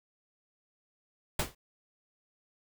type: noise with exponential decay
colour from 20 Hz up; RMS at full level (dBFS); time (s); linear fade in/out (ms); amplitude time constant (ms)
pink; -25; 1.39-1.55; 5; 34
effects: none